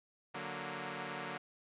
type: chord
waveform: 5% pulse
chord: D augmented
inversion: none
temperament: equal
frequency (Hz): 146.83 / 185 / 233.1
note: D3 / F#3 / A#3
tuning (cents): 0 / 0 / 0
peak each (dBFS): -33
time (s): 0.34-1.38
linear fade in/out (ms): 10
effects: resampled to 8000 Hz